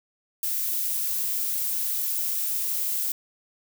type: noise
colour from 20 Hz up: violet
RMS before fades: -27 dBFS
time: 0.43-3.12 s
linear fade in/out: 2 ms
effects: none